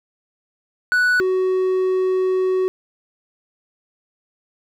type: tone pair in turn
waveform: triangle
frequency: 1480 / 373.2 Hz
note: F#6 / F#4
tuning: 0 / +15 cents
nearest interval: 2 octaves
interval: 2385 cents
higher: first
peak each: -12 / -14 dBFS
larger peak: first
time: 0.92-1.2 / 1.2-2.68 s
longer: second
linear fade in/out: 0 ms
effects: none